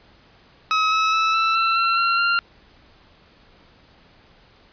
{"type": "tone with pitch steps", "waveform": "sawtooth", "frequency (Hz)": [1279, 1293.9, 1308.9, 1324.1, 1339.5, 1355.1, 1370.8, 1386.7], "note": ["D#6", "E6", "E6", "E6", "E6", "E6", "F6", "F6"], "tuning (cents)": [47, -33, -13, 7, 27, 47, -33, -13], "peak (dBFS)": -13, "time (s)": [0.71, 2.39], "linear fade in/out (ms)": 0, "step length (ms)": 210, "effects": ["pink hiss -53 dBFS RMS until 4.72 s", "resampled to 11025 Hz"]}